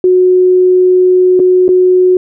sine tone with dropouts, 366.4 Hz, F#4, 17 cents flat, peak -4 dBFS, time 0.04-2.17 s, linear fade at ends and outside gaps 2 ms, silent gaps 1.394-1.399 / 1.681-1.689 s, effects none

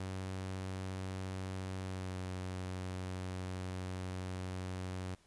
sawtooth tone with pitch glide, 94.3 to 92.41 Hz, F#2 to F#2, +33 to -2 cents, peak -35 dBFS, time 0-5.15 s, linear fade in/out 5 ms, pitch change -35 cents, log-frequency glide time 1.8-2.18 s, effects pink hiss -68 dBFS RMS until 5.26 s + resampled to 24000 Hz

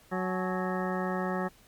harmonic tone with a mistuned harmonic, 185 Hz, F#3, in tune, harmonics 1 / 2 / 3 / 4 / 5 / 6 / 7 / 9 / 10, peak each -32 / -35 / -37 / -38 / -39 / -40 / -40 / -42 / -42 dBFS, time 0.11-1.49 s, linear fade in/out 20 ms, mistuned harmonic 5, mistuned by -120 cents, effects pink hiss -59 dBFS RMS until 1.67 s + MP3 96 kbps

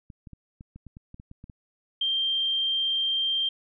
clicks, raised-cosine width 5 ms, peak -31 dBFS, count 12, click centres 0.102 / 0.272 / 0.333 / 0.609 / 0.76 / 0.867 / 0.969 / 1.144 / 1.199 / 1.314 / 1.441 / 1.498 s
sine tone, 3169 Hz, G7, 18 cents sharp, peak -23 dBFS, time 2.01-3.49 s, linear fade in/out 5 ms
effects none

